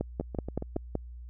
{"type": "two click trains", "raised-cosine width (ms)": 2, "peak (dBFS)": [-22, -16], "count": [5, 6], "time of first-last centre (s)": [[0.21, 0.762], [0.01, 0.953]], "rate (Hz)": [7.25, 5.3], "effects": ["added 60 Hz sine -41 dBFS peak until 1.29 s"]}